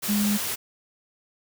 sine tone in noise, 206.5 Hz, G#3, 10 cents flat, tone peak -21 dBFS, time 0.08-0.38 s, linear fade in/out 20 ms, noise white, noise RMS -29 dBFS, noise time 0.02-0.56 s, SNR +5 dB, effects none

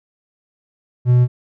triangle tone, 123.47 Hz, B2, in tune, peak -7 dBFS, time 1.05-1.28 s, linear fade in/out 50 ms, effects none

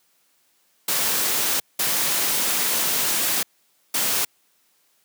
white noise bursts at uneven times, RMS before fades -22 dBFS, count 3, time 0.88-1.6 / 1.79-3.43 / 3.94-4.25 s, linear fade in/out 5 ms, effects white hiss -64 dBFS RMS until 5.04 s + high-pass 150 Hz 12 dB/octave

